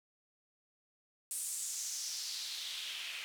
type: noise with band-pass filter sweep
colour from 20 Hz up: white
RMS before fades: -41 dBFS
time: 1.31-3.24 s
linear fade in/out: 0 ms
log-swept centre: 9400 to 2500 Hz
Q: 2.8
effects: none